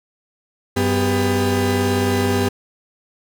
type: tone cluster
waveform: 35% pulse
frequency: 95.3 / 249.3 / 399.3 Hz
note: G2 / B3 / G4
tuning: -48 / +16 / +32 cents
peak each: -19 dBFS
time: 0.76-2.49 s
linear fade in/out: 10 ms
effects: none